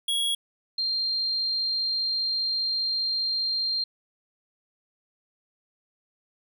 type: tone pair in turn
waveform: square / sine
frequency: 3322 / 4185 Hz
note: G#7 / C8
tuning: 0 / 0 cents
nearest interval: major third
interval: 400 cents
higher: second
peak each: -24 dBFS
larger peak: neither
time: 0.08-0.35 / 0.78-3.84 s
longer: second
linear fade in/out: 5 ms
effects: 11-bit